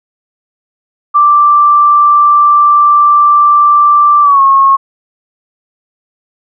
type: tone with pitch glide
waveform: sine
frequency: 1174.7 to 1089.7 Hz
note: D6 to C#6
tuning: 0 to -30 cents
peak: -3 dBFS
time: 1.14-4.77 s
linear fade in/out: 20 ms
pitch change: -130 cents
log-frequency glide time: 4.22-4.41 s
effects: none